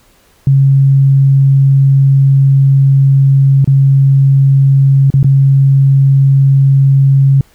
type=tone with dropouts; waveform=sine; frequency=136.7 Hz; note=C#3; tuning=24 cents flat; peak=-4 dBFS; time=0.47-7.41 s; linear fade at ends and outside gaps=2 ms; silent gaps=3.645-3.675 / 5.103-5.139 / 5.23-5.244 s; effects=pink hiss -49 dBFS RMS until 7.54 s